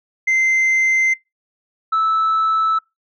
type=tone pair in turn; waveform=sine; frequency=2077 / 1310.9 Hz; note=C7 / E6; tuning=-13 / -10 cents; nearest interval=minor sixth; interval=797 cents; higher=first; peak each=-11 / -12 dBFS; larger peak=first; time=0.27-1.14 / 1.92-2.79 s; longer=neither; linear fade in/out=10 ms; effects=noise-tail reverb RT60 0.2 s tail -25 dB re dry + tanh soft clip ceiling -12 dBFS